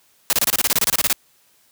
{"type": "noise bursts", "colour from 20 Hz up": "white", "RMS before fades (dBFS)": -17, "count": 15, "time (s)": [0.3, 1.128], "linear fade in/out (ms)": 0, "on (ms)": 30, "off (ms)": 27, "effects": ["white hiss -58 dBFS RMS until 1.71 s", "high-pass 60 Hz 12 dB/octave"]}